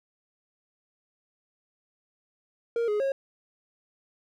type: tone with pitch steps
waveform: triangle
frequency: 466.6 / 418.6 / 544 Hz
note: A#4 / G#4 / C#5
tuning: +2 / +14 / -33 cents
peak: -22 dBFS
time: 2.76-3.12 s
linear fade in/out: 2 ms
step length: 120 ms
effects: none